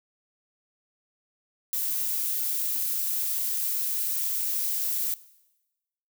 violet noise, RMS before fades -28 dBFS, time 1.73-5.14 s, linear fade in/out 0 ms, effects noise-tail reverb RT60 1.0 s tail -19 dB re dry

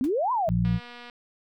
sine exponential two-way sweep, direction up then down, 238 to 1046.5 to 615 Hz, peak -22 dBFS, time 0.01-0.49 s, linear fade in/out 0 ms, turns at 0.32 s
pink noise with exponential decay, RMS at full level -41 dBFS, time 0.04-0.13 s, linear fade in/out 0 ms, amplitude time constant 19 ms
harmonic tone, 58.27 Hz, A#1, in tune, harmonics 1 / 2 / 3, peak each -30 / -25 / -23 dBFS, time 0.47-0.8 s, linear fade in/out 50 ms
click train, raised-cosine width 0.3 ms, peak -28 dBFS, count 109, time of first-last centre 0.65-1.098 s, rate 241 Hz
effects none

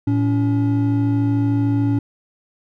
triangle tone pair together, 112.5 / 284 Hz, A2 / C#4, +39 / +42 cents, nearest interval octave + major third, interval 1603 cents, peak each -16 dBFS, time 0.07-1.99 s, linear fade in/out 5 ms, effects none

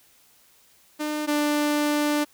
sawtooth tone pair in turn, 301.7 / 295.8 Hz, D4 / D4, +47 / +13 cents, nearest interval unison, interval 34 cents, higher first, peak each -22 / -17 dBFS, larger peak second, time 0.99-1.27 / 1.27-2.25 s, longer second, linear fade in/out 20 ms, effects white hiss -58 dBFS RMS until 2.33 s

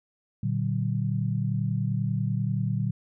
sine chord, Bb augmented, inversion none, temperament equal with one note detuned, 116.54 / 146.83 / 188.99 Hz, Bb2 / D3 / F#3, 0 / 0 / +37 cents, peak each -27 / -29 / -30 dBFS, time 0.43-2.91 s, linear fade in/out 5 ms, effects none

